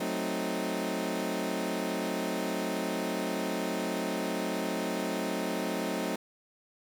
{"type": "chord", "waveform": "20% pulse", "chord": "F# diminished seventh", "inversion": "none", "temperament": "equal", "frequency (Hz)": [185, 220, 261.6, 311.1], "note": ["F#3", "A3", "C4", "Eb4"], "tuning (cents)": [0, 0, 0, 0], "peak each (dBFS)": -31, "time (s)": [0, 6.16], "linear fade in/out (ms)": 5, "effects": []}